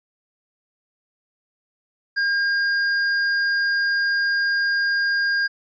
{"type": "tone with hard clipping", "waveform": "triangle", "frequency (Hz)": 1613, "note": "G6", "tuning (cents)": 49, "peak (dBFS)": -20, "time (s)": [2.16, 5.48], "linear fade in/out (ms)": 20, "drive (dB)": 15, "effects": ["resampled to 16000 Hz"]}